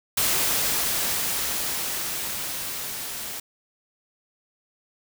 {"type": "noise with level ramp", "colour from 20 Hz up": "white", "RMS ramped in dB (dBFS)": [-22, -34], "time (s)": [0.17, 3.4], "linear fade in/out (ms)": 5, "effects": []}